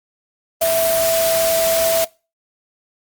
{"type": "tone in noise", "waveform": "sine", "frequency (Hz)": 659.3, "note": "E5", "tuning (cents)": 0, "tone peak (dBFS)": -14, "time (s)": [0.61, 2.05], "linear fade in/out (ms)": 10, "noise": "white", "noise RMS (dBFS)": -21, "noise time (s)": [0.61, 2.05], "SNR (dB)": 4, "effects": ["noise-tail reverb RT60 0.3 s tail -23 dB re dry", "Opus 32 kbps"]}